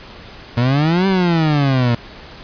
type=exponential two-way sweep; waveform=30% pulse; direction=up then down; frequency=116.4 to 196 to 116.4 Hz; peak=-10 dBFS; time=0.57-1.95 s; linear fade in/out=5 ms; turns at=1.07 s; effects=pink hiss -37 dBFS RMS until 2.43 s + resampled to 11025 Hz